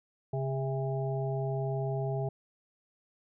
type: harmonic tone with a mistuned harmonic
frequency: 135.4 Hz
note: C#3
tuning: 40 cents flat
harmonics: 1 / 3 / 5 / 6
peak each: -31 / -36 / -38 / -42 dBFS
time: 0.33-2.29 s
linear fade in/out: 5 ms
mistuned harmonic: 5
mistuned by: -48 cents
effects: none